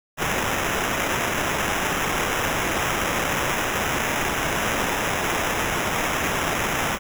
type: noise with sample-and-hold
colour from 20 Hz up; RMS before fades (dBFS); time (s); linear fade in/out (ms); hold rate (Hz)
violet; -24; 0.17-6.99; 50; 4410
effects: none